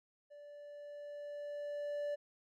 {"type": "tone with level ramp", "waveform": "triangle", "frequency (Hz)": 583, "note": "D5", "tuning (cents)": -13, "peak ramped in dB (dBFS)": [-50, -33], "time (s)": [0.3, 2.16], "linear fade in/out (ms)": 20, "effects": []}